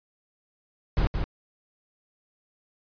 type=noise with echo; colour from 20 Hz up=brown; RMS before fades=-22 dBFS; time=0.97-1.07 s; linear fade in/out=0 ms; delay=170 ms; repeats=1; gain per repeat=-5 dB; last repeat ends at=1.24 s; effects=resampled to 11025 Hz